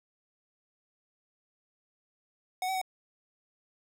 square tone with pitch steps, 740 / 761 / 748 Hz, F#5 / F#5 / F#5, 0 / +48 / +19 cents, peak -30 dBFS, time 2.62-2.815 s, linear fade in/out 2 ms, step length 65 ms, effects none

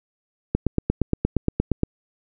click train, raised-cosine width 3 ms, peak -6 dBFS, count 12, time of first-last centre 0.55-1.834 s, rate 8.57 Hz, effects none

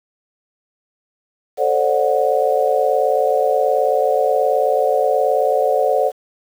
sine chord, D dominant seventh, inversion second, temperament just, 440.5 / 528.6 / 587.3 / 734.2 Hz, A4 / C5 / D5 / F#5, +2 / +18 / 0 / -14 cents, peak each -20 / -18 / -19 / -19 dBFS, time 1.57-6.12 s, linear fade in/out 50 ms, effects 7-bit

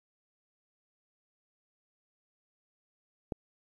click, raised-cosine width 2 ms, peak -20 dBFS, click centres 3.322 s, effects 10-bit

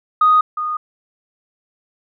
sine tone pair in turn, 1244.5 / 1231.6 Hz, D#6 / D#6, 0 / -18 cents, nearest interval unison, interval 18 cents, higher first, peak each -8 / -19 dBFS, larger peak first, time 0.21-0.41 / 0.57-0.77 s, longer neither, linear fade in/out 5 ms, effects tanh soft clip ceiling -4 dBFS

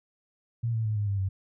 sine tone with pitch steps, 116.54 / 112.05 / 107.74 / 103.59 / 99.6 / 95.76 Hz, A#2 / A2 / A2 / G#2 / G2 / G2, 0 / +32 / -36 / -4 / +28 / -40 cents, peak -25 dBFS, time 0.63-1.29 s, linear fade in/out 10 ms, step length 110 ms, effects none

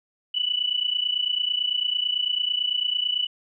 sine tone pair together, 2952 / 2981 Hz, F#7 / F#7, -5 / +12 cents, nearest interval unison, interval 17 cents, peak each -25 dBFS, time 0.34-3.27 s, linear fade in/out 10 ms, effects none

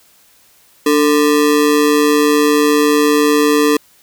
square ring-modulated tone, 370 Hz, F#4, in tune, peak -7 dBFS, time 0.86-3.77 s, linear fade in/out 5 ms, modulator 75.8 Hz, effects white hiss -50 dBFS RMS until 4.02 s

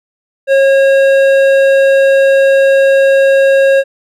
triangle tone with hard clipping, 544 Hz, C#5, 33 cents flat, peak -7 dBFS, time 0.47-3.84 s, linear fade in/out 50 ms, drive 14 dB, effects none

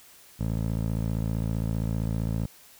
15% pulse tone with band-pass filter, 55.3 Hz, A1, 9 cents sharp, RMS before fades -28 dBFS, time 0.39-2.47 s, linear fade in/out 20 ms, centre 130 Hz, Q 0.52, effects white hiss -53 dBFS RMS until 2.79 s

